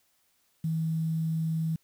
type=tone with quantisation; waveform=sine; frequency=161.1 Hz; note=E3; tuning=39 cents flat; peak=-26 dBFS; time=0.64-1.76 s; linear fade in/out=5 ms; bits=9; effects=white hiss -70 dBFS RMS until 1.83 s